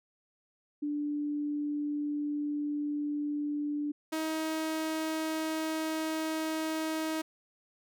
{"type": "tone pair in turn", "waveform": ["sine", "sawtooth"], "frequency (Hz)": [293.7, 316.7], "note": ["D4", "D#4"], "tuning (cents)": [0, 31], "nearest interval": "minor second", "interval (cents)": 131, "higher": "second", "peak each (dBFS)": [-30, -27], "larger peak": "second", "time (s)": [[0.82, 3.92], [4.12, 7.22]], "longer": "neither", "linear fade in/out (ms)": 10, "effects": []}